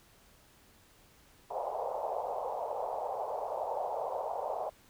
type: band-pass noise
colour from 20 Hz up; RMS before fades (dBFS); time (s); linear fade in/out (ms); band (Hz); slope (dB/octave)
white; -36; 1.5-4.7; 10; 480 to 900; 48
effects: pink hiss -62 dBFS RMS until 4.89 s